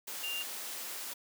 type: tone in noise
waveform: sine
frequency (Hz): 2794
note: F7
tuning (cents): 0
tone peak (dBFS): -35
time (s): 0.23-0.43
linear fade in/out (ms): 10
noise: white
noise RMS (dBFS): -41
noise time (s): 0.07-1.14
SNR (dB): +3
effects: high-pass 300 Hz 12 dB/octave